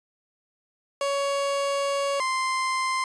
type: tone pair in turn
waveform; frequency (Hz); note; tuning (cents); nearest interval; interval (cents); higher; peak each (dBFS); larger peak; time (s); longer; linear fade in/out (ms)
30% pulse; 559 / 1043.7; C#5 / C6; +14 / -5; major seventh; 1081; second; -21; neither; 1.01-2.2 / 2.2-3.04; first; 2
effects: resampled to 22050 Hz